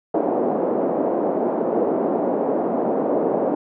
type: band-pass noise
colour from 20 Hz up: white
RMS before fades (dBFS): -21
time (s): 0.14-3.55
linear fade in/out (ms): 5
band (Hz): 230 to 650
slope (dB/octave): 24
effects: none